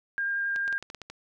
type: tone with vibrato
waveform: sine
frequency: 1606 Hz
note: G6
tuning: 41 cents sharp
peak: -26 dBFS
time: 0.18-0.78 s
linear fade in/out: 0 ms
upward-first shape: sine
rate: 11 Hz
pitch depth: 8 cents each way
type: clicks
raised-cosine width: 0.2 ms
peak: -23 dBFS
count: 8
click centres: 0.561 / 0.679 / 0.727 / 0.826 / 0.901 / 0.947 / 1.017 / 1.1 s
effects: none